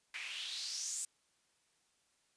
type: noise with band-pass filter sweep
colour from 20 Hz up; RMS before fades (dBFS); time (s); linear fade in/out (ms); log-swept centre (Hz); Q
white; -42; 0.14-1.05; 2; 2100 to 8300; 4.1
effects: white hiss -75 dBFS RMS until 2.36 s + resampled to 22050 Hz